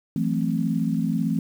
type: chord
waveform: sine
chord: F# half-diminished seventh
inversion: third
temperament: equal with one note detuned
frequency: 166.92 / 185 / 220 / 261.6 Hz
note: E3 / F#3 / A3 / C4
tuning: +22 / 0 / 0 / 0 cents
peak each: -25 / -31 / -25 / -27 dBFS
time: 0.16-1.39 s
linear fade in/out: 2 ms
effects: 8-bit